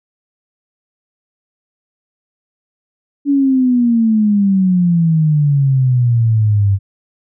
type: exponential sweep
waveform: sine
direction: down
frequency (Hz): 287.2 to 96.7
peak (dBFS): -9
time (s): 3.25-6.79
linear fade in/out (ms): 50
effects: none